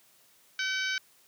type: harmonic tone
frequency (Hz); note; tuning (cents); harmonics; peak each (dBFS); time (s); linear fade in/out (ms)
763; G5; -47; 2 / 3 / 4 / 5 / 6 / 7 / 8; -31 / -35 / -37 / -39 / -41 / -42 / -43; 0.59-0.98; 2
effects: white hiss -62 dBFS RMS until 1.27 s + high-pass 100 Hz 12 dB/octave